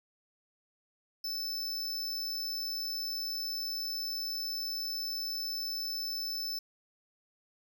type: tone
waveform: square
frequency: 5274 Hz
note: E8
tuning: in tune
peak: -34 dBFS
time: 1.24-6.59 s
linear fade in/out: 5 ms
effects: none